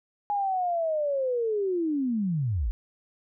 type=linear sweep; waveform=sine; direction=down; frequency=830.6 to 42.94 Hz; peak=-24 dBFS; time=0.3-2.71 s; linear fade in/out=0 ms; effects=none